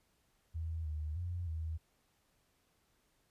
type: tone with pitch steps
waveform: sine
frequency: 81.2 / 76.6 / 87.8 / 80.2 Hz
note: E2 / D#2 / F2 / E2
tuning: -26 / -27 / +10 / -47 cents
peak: -36 dBFS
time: 0.54-1.78 s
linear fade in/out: 20 ms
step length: 310 ms
effects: pink hiss -75 dBFS RMS until 3.3 s + resampled to 32000 Hz